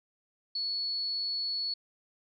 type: tone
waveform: sine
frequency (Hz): 4402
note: C#8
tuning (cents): -13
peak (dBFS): -30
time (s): 0.55-1.74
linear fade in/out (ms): 5
effects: none